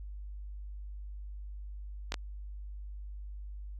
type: clicks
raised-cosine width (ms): 0.2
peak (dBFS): -16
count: 2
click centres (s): 2.121 / 2.142
effects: added 50 Hz sine -40 dBFS peak until 3.79 s